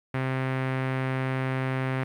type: tone with low-pass filter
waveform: sawtooth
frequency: 131.3 Hz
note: C3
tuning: 6 cents sharp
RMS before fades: -28 dBFS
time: 0.14-2.04 s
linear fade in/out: 5 ms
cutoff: 2100 Hz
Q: 2
effects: 10-bit